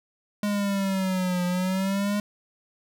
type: exponential two-way sweep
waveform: square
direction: down then up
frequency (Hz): 207.7 to 177.5 to 207.7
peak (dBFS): -24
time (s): 0.43-2.2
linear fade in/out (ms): 2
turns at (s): 1.45
effects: none